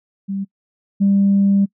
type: tone pair in turn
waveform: sine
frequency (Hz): 196 / 198.28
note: G3 / G3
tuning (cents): 0 / +20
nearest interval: unison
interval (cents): 20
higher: second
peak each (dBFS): -20 / -10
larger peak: second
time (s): 0.28-0.45 / 1-1.66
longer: second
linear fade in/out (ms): 20
effects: noise-tail reverb RT60 0.1 s tail -26 dB re dry + tanh soft clip ceiling -7 dBFS